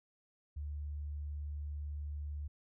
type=tone; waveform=sine; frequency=73.5 Hz; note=D2; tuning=2 cents sharp; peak=-38 dBFS; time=0.56-2.48 s; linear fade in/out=10 ms; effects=none